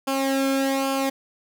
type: tone with flanger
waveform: sawtooth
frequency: 270.5 Hz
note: C#4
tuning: 42 cents flat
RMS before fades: -23 dBFS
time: 0.07-1.1 s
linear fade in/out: 10 ms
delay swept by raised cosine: 0.51 to 1.06 ms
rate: 1.2 Hz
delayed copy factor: -0.7
effects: none